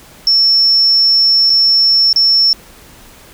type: tone with dropouts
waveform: sine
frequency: 5400 Hz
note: E8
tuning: 41 cents sharp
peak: -6 dBFS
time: 0.27-2.53 s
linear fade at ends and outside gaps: 1 ms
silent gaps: 1.497-1.501 / 2.129-2.16 s
effects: tanh soft clip ceiling -2 dBFS + pink hiss -40 dBFS RMS until 3.33 s